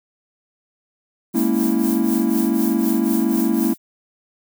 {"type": "noise with tremolo", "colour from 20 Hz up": "violet", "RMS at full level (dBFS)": -27, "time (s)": [1.33, 3.78], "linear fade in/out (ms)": 50, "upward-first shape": "triangle", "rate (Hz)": 4, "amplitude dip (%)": 80}
{"type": "chord", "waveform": "triangle", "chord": "A# half-diminished seventh", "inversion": "third", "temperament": "equal", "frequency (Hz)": [207.7, 233.1, 277.2, 329.6], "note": ["G#3", "A#3", "C#4", "E4"], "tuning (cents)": [0, 0, 0, 0], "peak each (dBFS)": [-21, -18, -21, -19], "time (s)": [1.34, 3.74], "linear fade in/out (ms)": 10}
{"effects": []}